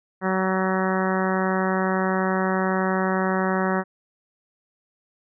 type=harmonic tone; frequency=188.3 Hz; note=F#3; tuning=31 cents sharp; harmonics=1 / 2 / 3 / 4 / 5 / 6 / 7 / 8 / 9 / 10; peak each=-24 / -27 / -29 / -30 / -31 / -32 / -32 / -33 / -34 / -34 dBFS; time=0.21-3.84 s; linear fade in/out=50 ms; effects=none